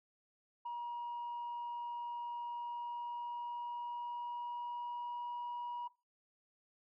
sine tone with pitch glide, 954 to 962.9 Hz, A#5 to B5, +40 to -44 cents, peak -37 dBFS, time 0.65-5.88 s, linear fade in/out 10 ms, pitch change +16 cents, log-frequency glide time 2.5-5.35 s, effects noise-tail reverb RT60 0.3 s tail -21 dB re dry + tanh soft clip ceiling -37 dBFS

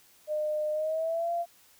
sine tone with pitch glide, 608 to 686.4 Hz, D#5 to F5, -40 to -30 cents, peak -27 dBFS, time 0.27-1.46 s, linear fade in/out 50 ms, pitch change +210 cents, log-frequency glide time 0.72-1.32 s, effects white hiss -60 dBFS RMS until 1.79 s

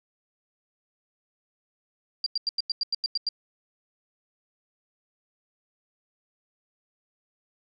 sine tone bursts, 4752 Hz, D8, 20 cents sharp, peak -23 dBFS, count 10, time 2.24-3.289 s, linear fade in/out 2 ms, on 23 ms, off 91 ms, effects none

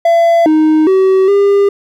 triangle tone with pitch steps, 675 / 311.3 / 380.4 / 400.9 Hz, E5 / D#4 / F#4 / G4, +41 / +1 / +48 / +39 cents, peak -4 dBFS, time 0.05-1.69 s, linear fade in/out 5 ms, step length 410 ms, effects none

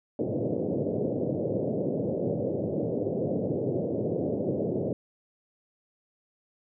white band-pass noise, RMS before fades -29 dBFS, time 0.19-4.93 s, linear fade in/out 2 ms, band 100 to 570 Hz, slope 48 dB/octave, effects none

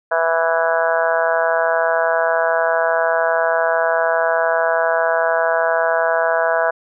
harmonic tone, 164.81 Hz, E3, in tune, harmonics 3 / 4 / 5 / 6 / 7 / 8 / 9 / 10, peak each -24 / -17 / -27 / -23 / -29 / -28 / -23 / -25 dBFS, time 0.11-6.71 s, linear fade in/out 10 ms, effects none

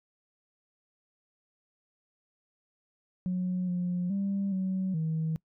sine tone with pitch steps, 182.2 / 178.2 / 197.4 / 188.3 / 159.7 Hz, F#3 / F3 / G3 / F#3 / D#3, -26 / +35 / +12 / +31 / +45 cents, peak -26 dBFS, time 3.26-5.36 s, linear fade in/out 0 ms, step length 420 ms, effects noise-tail reverb RT60 0.1 s tail -24 dB re dry + tanh soft clip ceiling -24 dBFS

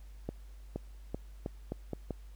accelerating click train, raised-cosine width 2 ms, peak -22 dBFS, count 7, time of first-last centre 0.29-2.107 s, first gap 470 ms, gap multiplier 0.82, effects added 50 Hz sine -47 dBFS peak until 2.35 s + pink hiss -66 dBFS RMS until 2.35 s

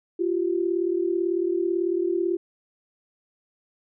sine tone pair together, 345.1 / 383.2 Hz, F4 / G4, -21 / -39 cents, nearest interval major second, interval 182 cents, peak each -23 / -26 dBFS, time 0.19-2.37 s, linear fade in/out 10 ms, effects none

